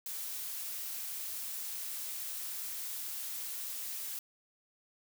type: noise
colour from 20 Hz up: blue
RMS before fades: -40 dBFS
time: 0.06-4.19 s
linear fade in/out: 2 ms
effects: none